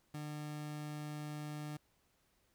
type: tone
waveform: 30% pulse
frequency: 150 Hz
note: D3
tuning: 37 cents sharp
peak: -39 dBFS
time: 0.14-1.77 s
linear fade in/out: 5 ms
effects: pink hiss -75 dBFS RMS until 2.54 s